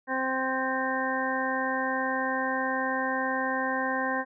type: harmonic tone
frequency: 261.6 Hz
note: C4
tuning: in tune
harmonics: 1 / 2 / 3 / 4 / 6 / 7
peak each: -33 / -33 / -33 / -33 / -33 / -33 dBFS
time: 0.07-4.25 s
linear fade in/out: 50 ms
effects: none